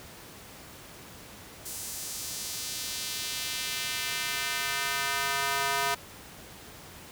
square tone with high-pass filter sweep, 138.59 Hz, C#3, in tune, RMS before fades -32 dBFS, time 1.65-5.95 s, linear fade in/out 10 ms, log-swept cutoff 8000 to 890 Hz, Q 1, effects pink hiss -47 dBFS RMS until 7.11 s + high-pass 60 Hz 12 dB/octave

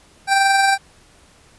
25% pulse tone with amplitude modulation, 784 Hz, G5, in tune, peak -8 dBFS, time 0.27-0.78 s, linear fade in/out 50 ms, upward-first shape sine, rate 22 Hz, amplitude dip 30%, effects pink hiss -51 dBFS RMS until 1.58 s + resampled to 24000 Hz

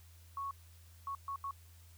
sine tone bursts at uneven times, 1107 Hz, C#6, 3 cents flat, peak -37 dBFS, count 4, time 0.37-0.51 / 1.07-1.15 / 1.28-1.36 / 1.44-1.51 s, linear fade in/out 2 ms, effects added 84 Hz sine -56 dBFS peak until 1.97 s + white hiss -65 dBFS RMS until 1.97 s

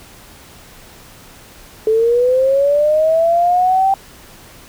sine linear sweep, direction up, 432.3 to 784 Hz, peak -10 dBFS, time 1.87-3.94 s, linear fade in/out 2 ms, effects pink hiss -41 dBFS RMS until 4.68 s

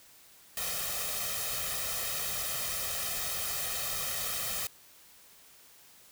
white noise with comb filter, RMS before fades -34 dBFS, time 0.57-4.67 s, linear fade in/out 2 ms, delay 1.6 ms, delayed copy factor +0.8, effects white hiss -57 dBFS RMS until 6.11 s

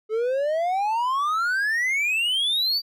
triangle exponential sweep, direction up, 424.9 to 4699 Hz, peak -19 dBFS, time 0.09-2.82 s, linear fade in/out 50 ms, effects none

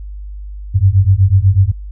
sine beating tone pair, 92.5 / 100.6 Hz, F#2 / G2, 0 / +45 cents, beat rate 8.1 Hz, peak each -10 dBFS, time 0.74-1.72 s, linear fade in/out 20 ms, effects added 50 Hz sine -25 dBFS peak until 1.91 s

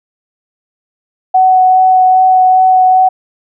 sine tone with vibrato, 746 Hz, F#5, 14 cents sharp, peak -4 dBFS, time 1.34-3.09 s, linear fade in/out 10 ms, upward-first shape sine, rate 2.5 Hz, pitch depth 9 cents each way, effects none

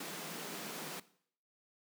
pink high-pass noise, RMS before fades -44 dBFS, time 0-1 s, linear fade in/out 5 ms, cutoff 150 Hz, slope 96 dB/octave, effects noise-tail reverb RT60 0.6 s tail -18 dB re dry

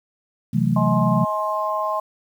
sine chord, F# half-diminished seventh, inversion second, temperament equal, 130.81 / 164.81 / 185 / 220 Hz, C3 / E3 / F#3 / A3, 0 / 0 / 0 / 0 cents, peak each -22 dBFS, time 0.53-1.25 s, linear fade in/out 10 ms
harmonic tone, 211 Hz, G#3, 28 cents sharp, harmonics 3 / 4 / 5, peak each -25 / -28 / -23 dBFS, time 0.76-2 s, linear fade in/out 5 ms
effects 8-bit

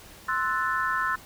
sine chord, F# half-diminished seventh, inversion second, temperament equal, 1046.5 / 1318.5 / 1480 / 1760 Hz, C6 / E6 / F#6 / A6, 0 / 0 / 0 / 0 cents, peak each -29 / -29 / -30 / -30 dBFS, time 0.28-1.16 s, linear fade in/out 10 ms, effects pink hiss -48 dBFS RMS until 1.25 s

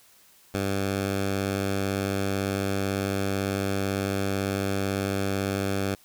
10% pulse tone, 98 Hz, G2, in tune, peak -17 dBFS, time 0.54-5.95 s, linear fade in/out 5 ms, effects white hiss -57 dBFS RMS until 6.04 s

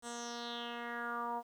10% pulse tone with low-pass filter sweep, 237.3 Hz, A#3, 31 cents sharp, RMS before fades -41 dBFS, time 0.02-1.43 s, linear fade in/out 50 ms, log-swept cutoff 8600 to 820 Hz, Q 4.6, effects 11-bit

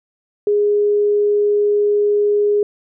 sine tone, 413.3 Hz, G#4, 8 cents flat, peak -12 dBFS, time 0.47-2.63 s, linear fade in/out 2 ms, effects none

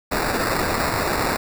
blue noise with sample-and-hold, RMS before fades -22 dBFS, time 0.11-1.37 s, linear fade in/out 10 ms, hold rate 3150 Hz, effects none

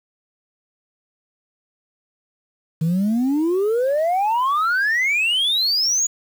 sine exponential sweep, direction up, 155.3 to 6930 Hz, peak -14 dBFS, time 2.81-6.07 s, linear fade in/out 10 ms, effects tanh soft clip ceiling -15 dBFS + 7-bit

